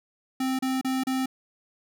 square tone bursts, 261.6 Hz, C4, in tune, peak -25 dBFS, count 4, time 0.4-1.259 s, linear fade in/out 5 ms, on 190 ms, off 33 ms, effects none

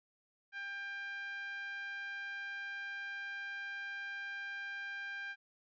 10% pulse tone with band-pass filter, 796 Hz, G5, 26 cents sharp, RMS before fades -43 dBFS, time 0.52-5.36 s, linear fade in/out 50 ms, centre 1700 Hz, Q 4.1, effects resampled to 16000 Hz

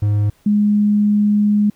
triangle / sine tone pair in turn, 103.83 / 207.7 Hz, G#2 / G#3, 0 / 0 cents, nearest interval octave, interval 1200 cents, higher second, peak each -11 dBFS, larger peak neither, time 0.02-0.3 / 0.46-1.7 s, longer second, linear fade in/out 5 ms, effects pink hiss -56 dBFS RMS until 1.75 s

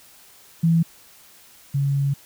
sine tone pair in turn, 165.7 / 139.55 Hz, E3 / C#3, +9 / +12 cents, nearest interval minor third, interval 297 cents, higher first, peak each -14 / -18 dBFS, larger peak first, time 0.63-0.83 / 1.74-2.14 s, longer second, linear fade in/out 10 ms, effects white hiss -50 dBFS RMS until 2.25 s

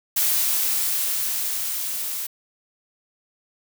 blue noise with level ramp, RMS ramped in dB -20 to -29 dBFS, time 0.16-2.27 s, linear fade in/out 10 ms, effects none

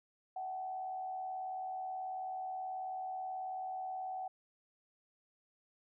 sine tone with frequency modulation, 753 Hz, F#5, 30 cents sharp, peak -38 dBFS, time 0.36-4.28 s, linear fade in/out 5 ms, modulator 78.5 Hz, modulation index 0.41, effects none

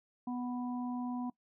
harmonic tone, 246.9 Hz, B3, in tune, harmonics 1 / 3 / 4, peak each -35 / -45 / -47 dBFS, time 0.27-1.3 s, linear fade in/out 5 ms, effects noise-tail reverb RT60 0.1 s tail -21 dB re dry

